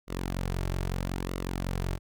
sawtooth tone with flanger, 45.4 Hz, F#1, 32 cents flat, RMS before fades -32 dBFS, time 0.07-1.99 s, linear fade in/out 50 ms, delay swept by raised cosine 1.2 to 4.1 ms, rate 0.78 Hz, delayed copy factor -0.55, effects none

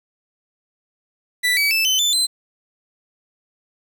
30% pulse tone with pitch steps, 1975.5 / 2282 / 2637 / 3047 / 3520 / 4067 Hz, B6 / C#7 / E7 / G7 / A7 / C8, 0 / +50 / 0 / -50 / 0 / -50 cents, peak -13 dBFS, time 1.43-2.27 s, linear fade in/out 20 ms, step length 140 ms, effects 8-bit

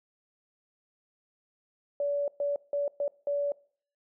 sine tone bursts at uneven times, 573 Hz, D5, 43 cents flat, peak -26 dBFS, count 5, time 2-2.28 / 2.4-2.56 / 2.73-2.88 / 3-3.08 / 3.27-3.52 s, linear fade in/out 2 ms, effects noise-tail reverb RT60 0.5 s tail -23 dB re dry

